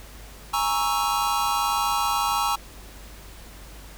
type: chord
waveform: square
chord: A# half-diminished seventh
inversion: third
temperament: equal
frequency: 830.6 / 932.3 / 1108.7 / 1318.5 Hz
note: G#5 / A#5 / C#6 / E6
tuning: 0 / 0 / 0 / 0 cents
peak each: -28 dBFS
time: 0.53-2.56 s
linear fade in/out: 10 ms
effects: added 50 Hz sine -43 dBFS peak until 3.97 s + pink hiss -46 dBFS RMS until 3.97 s